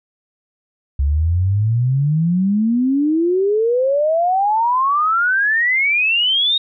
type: exponential sweep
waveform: sine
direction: up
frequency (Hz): 67.4 to 3759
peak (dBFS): -13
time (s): 0.99-6.58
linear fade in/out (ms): 5
effects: none